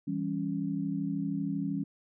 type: chord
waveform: sine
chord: C# diminished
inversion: first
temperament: equal with one note detuned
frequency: 164.81 / 197.59 / 277.2 Hz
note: E3 / G3 / C#4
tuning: 0 / +14 / 0 cents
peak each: -35 / -34 / -33 dBFS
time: 0.07-1.84 s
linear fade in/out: 10 ms
effects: none